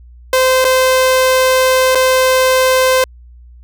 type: tone with dropouts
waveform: sawtooth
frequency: 517 Hz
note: C5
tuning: 21 cents flat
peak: -5 dBFS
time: 0.33-3.04 s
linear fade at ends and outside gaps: 2 ms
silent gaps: 0.644-0.649 / 1.949-1.954 s
effects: added 60 Hz sine -36 dBFS peak until 3.63 s